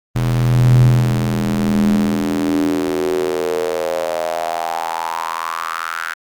square tone with high-pass filter sweep, 41.2 Hz, E1, in tune, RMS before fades -17 dBFS, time 0.15-6.14 s, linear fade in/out 10 ms, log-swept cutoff 92 to 1500 Hz, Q 6.3, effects Opus 24 kbps

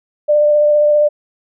sine tone with vibrato, 595 Hz, D5, 22 cents sharp, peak -8 dBFS, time 0.28-1.09 s, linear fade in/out 20 ms, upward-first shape sine, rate 15 Hz, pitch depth 14 cents each way, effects none

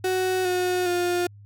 35% pulse tone with pitch steps, 371.7 / 362.6 / 353.7 Hz, F#4 / F#4 / F4, +8 / -35 / +22 cents, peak -20 dBFS, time 0.04-1.27 s, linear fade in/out 5 ms, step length 410 ms, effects added 102 Hz sine -44 dBFS peak until 1.45 s

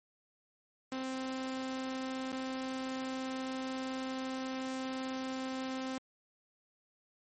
sawtooth tone with dropouts, 261.6 Hz, C4, in tune, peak -32 dBFS, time 0.92-5.98 s, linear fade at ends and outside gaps 2 ms, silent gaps 2.319-2.327 s, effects MP3 32 kbps

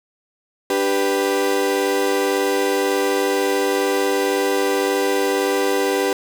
35% pulse chord, G major, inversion second, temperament equal, 293.7 / 392 / 493.9 Hz, D4 / G4 / B4, 0 / 0 / 0 cents, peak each -23 / -18 / -20 dBFS, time 0.7-6.13 s, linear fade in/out 2 ms, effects none

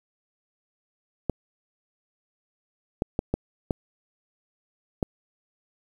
clicks, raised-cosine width 2 ms, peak -10 dBFS, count 6, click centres 1.297 / 3.021 / 3.191 / 3.34 / 3.708 / 5.028 s, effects 8-bit

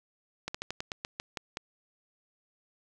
slowing click train, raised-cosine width 0.2 ms, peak -17 dBFS, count 10, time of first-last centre 0.48-1.571 s, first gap 65 ms, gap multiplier 1.15, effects none

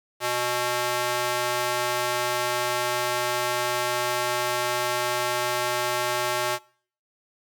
square tone with high-pass filter, 122.6 Hz, B2, 12 cents flat, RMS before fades -26 dBFS, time 0.2-6.59 s, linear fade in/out 50 ms, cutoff 640 Hz, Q 0.82, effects noise-tail reverb RT60 0.5 s tail -23 dB re dry + Opus 48 kbps

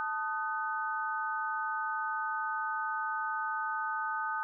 sine chord, D# diminished, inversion second, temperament equal with one note detuned, 880 / 1244.5 / 1511.1 Hz, A5 / D#6 / F#6, 0 / 0 / +36 cents, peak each -36 / -35 / -36 dBFS, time 0-4.43 s, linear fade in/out 0 ms, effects none

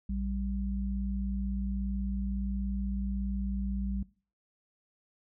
sine tone pair together, 58.21 / 196 Hz, A#1 / G3, -2 / 0 cents, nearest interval octave + major sixth, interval 2102 cents, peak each -32 / -34 dBFS, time 0.09-4.03 s, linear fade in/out 5 ms, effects noise-tail reverb RT60 0.4 s tail -21 dB re dry

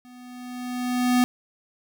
square tone with level ramp, 248.2 Hz, B3, 9 cents sharp, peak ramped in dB -46 to -16 dBFS, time 0.05-1.24 s, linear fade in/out 0 ms, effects none

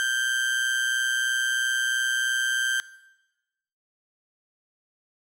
35% pulse tone with amplitude modulation, 1569 Hz, G6, 1 cent sharp, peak -19 dBFS, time 0-2.8 s, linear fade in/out 0 ms, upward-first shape sine, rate 123 Hz, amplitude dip 50%, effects noise-tail reverb RT60 1.0 s tail -19 dB re dry + low-pass 12000 Hz 12 dB/octave

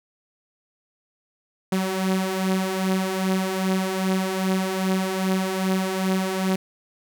sawtooth beating tone pair, 187.1 / 189.6 Hz, F#3 / F#3, +20 / +43 cents, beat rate 2.5 Hz, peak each -23 / -19 dBFS, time 1.72-6.56 s, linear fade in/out 5 ms, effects none

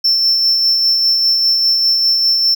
triangle tone with tremolo, 5370 Hz, E8, 31 cents sharp, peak -8 dBFS, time 0.04-2.55 s, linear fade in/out 10 ms, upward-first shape sine, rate 5 Hz, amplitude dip 30%, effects none

